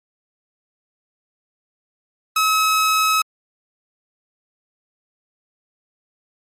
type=tone; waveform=sawtooth; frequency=1284 Hz; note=E6; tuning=46 cents flat; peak=-11 dBFS; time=2.36-3.22 s; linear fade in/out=5 ms; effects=MP3 64 kbps